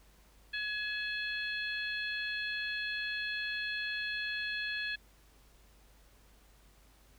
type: harmonic tone with a mistuned harmonic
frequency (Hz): 843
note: G#5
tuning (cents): +26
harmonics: 2 / 3 / 4 / 5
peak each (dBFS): -36 / -40 / -42 / -44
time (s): 0.53-4.96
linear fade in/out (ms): 10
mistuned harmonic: 3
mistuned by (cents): +37
effects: added 50 Hz sine -61 dBFS peak until 7.18 s + pink hiss -65 dBFS RMS until 7.18 s